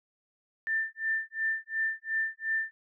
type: tone with tremolo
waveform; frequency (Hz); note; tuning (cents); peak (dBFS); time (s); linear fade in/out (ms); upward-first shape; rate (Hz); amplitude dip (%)
sine; 1784; A6; +23; -25; 0.67-2.71; 0; sine; 2.8; 100
effects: none